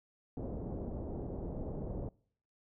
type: low-pass noise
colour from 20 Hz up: pink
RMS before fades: -40 dBFS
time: 0.37-2.09 s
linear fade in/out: 2 ms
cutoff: 620 Hz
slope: 24 dB/octave
effects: noise-tail reverb RT60 0.6 s tail -25 dB re dry